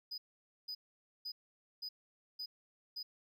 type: tone bursts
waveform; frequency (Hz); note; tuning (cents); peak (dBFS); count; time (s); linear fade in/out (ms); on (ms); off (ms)
triangle; 4978; D#8; 0; -39; 6; 0.11-3.03; 10; 70; 500
effects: none